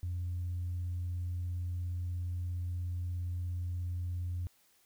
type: tone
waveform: sine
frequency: 88.3 Hz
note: F2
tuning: 20 cents sharp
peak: -32 dBFS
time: 0.03-4.47 s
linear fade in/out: 0 ms
effects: tanh soft clip ceiling -30 dBFS + white hiss -68 dBFS RMS until 4.85 s